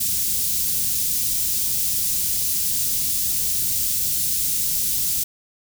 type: band-stop noise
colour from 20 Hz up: white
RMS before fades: -22 dBFS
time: 0-5.24 s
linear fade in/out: 10 ms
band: 170 to 5400 Hz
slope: 12 dB/octave
effects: none